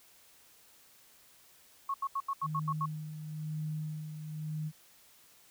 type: tone bursts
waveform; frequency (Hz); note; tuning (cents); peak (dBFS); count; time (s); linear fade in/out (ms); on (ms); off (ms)
sine; 1100; C#6; -14; -30; 8; 1.89-2.858; 5; 51; 80
type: tone with tremolo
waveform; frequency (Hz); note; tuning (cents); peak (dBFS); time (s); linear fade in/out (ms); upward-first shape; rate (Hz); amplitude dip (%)
sine; 154.3; D#3; -14; -33; 2.42-4.72; 50; sine; 1; 55
effects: white hiss -61 dBFS RMS until 5.5 s